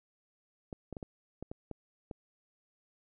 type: clicks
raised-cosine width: 2 ms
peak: -27 dBFS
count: 8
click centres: 0.728 / 0.927 / 0.968 / 1.028 / 1.426 / 1.515 / 1.713 / 2.112 s
effects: none